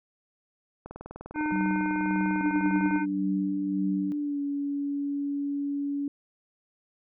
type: click train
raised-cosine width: 1 ms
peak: -26 dBFS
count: 43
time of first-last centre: 0.86-2.96 s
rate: 20 Hz
type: harmonic tone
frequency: 304.1 Hz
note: D#4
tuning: 40 cents flat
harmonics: 1 / 3 / 5 / 7 / 8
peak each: -27 / -33 / -35 / -42 / -42 dBFS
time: 1.34-3.06 s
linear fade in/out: 50 ms
type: tone with tremolo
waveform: sine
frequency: 190.3 Hz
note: F#3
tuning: 49 cents sharp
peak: -26 dBFS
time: 1.52-4.12 s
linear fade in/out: 0 ms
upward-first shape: sine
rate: 1.8 Hz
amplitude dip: 60%
type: tone with pitch glide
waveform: sine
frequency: 293.7 to 283.7 Hz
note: D4 to C#4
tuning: 0 to +40 cents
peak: -27 dBFS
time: 2.41-6.08 s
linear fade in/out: 2 ms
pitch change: -60 cents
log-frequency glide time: 4.18-4.4 s
effects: none

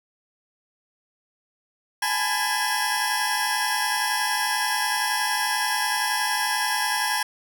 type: tone cluster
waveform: 25% pulse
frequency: 827 / 878 / 999 / 1644 / 5510 Hz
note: G#5 / A5 / B5 / G#6 / F8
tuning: -8 / -4 / +20 / -18 / -24 cents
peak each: -25 dBFS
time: 2.02-7.23 s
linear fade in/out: 5 ms
effects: none

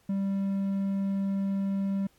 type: tone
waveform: triangle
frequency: 196 Hz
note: G3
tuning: in tune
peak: -24 dBFS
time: 0.09-2.07 s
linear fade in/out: 5 ms
effects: pink hiss -66 dBFS RMS until 2.18 s + AAC 64 kbps

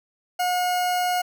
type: tone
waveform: 40% pulse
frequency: 721 Hz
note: F#5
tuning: 45 cents flat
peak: -20 dBFS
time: 0.39-1.22 s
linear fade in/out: 10 ms
effects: none

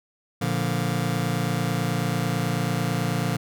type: chord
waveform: sawtooth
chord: Bb major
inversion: none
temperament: just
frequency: 116.54 / 145.68 / 174.81 Hz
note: Bb2 / D3 / F3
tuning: 0 / -14 / +2 cents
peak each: -23 dBFS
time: 0.41-3.37 s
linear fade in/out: 10 ms
effects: none

